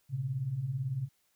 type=beating tone pair; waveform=sine; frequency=116.54 / 134.54 Hz; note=A#2 / C3; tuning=0 / +49 cents; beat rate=18 Hz; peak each=-38 / -32 dBFS; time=0.09-1.09 s; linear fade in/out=50 ms; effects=white hiss -73 dBFS RMS until 1.35 s